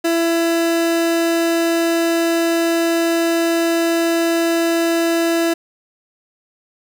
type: tone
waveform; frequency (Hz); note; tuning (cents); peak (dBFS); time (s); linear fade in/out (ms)
30% pulse; 334.1; E4; +23; -12; 0.04-5.54; 10
effects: none